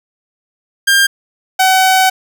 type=tone pair in turn; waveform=sawtooth; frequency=1600 / 755.1 Hz; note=G6 / F#5; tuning=+35 / +35 cents; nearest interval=octave + minor second; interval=1300 cents; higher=first; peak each=-4 dBFS; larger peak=neither; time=0.87-1.07 / 1.59-2.1 s; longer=second; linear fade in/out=10 ms; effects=none